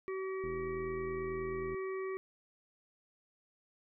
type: harmonic tone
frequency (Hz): 380.6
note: F#4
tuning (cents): +49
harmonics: 1 / 3 / 5 / 6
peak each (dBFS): -36 / -46 / -50 / -52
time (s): 0.08-2.17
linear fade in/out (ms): 0
type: click train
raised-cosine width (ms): 3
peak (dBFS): -35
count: 108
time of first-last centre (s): 0.44-1.745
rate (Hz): 82
effects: none